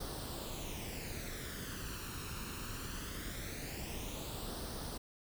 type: noise with flanger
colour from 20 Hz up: pink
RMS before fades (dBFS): -43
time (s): 0-4.98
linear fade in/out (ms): 10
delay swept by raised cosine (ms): 0.21 to 0.74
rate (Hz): 0.21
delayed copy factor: +0.6
effects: none